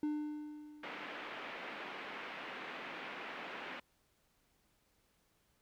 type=tone with exponential decay; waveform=triangle; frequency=300 Hz; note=D4; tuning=37 cents sharp; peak=-30 dBFS; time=0.03-1.51 s; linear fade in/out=2 ms; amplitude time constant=320 ms
type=band-pass noise; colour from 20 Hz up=white; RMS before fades=-46 dBFS; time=0.83-3.8 s; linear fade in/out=5 ms; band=200 to 2600 Hz; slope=24 dB/octave
effects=pink hiss -75 dBFS RMS until 5.61 s